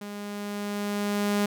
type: tone with level ramp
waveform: sawtooth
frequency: 204.9 Hz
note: G#3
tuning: 23 cents flat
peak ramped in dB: -32 to -18 dBFS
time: 0.01-1.46 s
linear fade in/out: 5 ms
effects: none